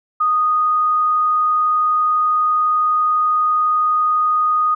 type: tone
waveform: sine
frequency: 1239 Hz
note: D#6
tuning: 8 cents flat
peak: -13 dBFS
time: 0.2-4.75 s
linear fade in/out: 10 ms
effects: none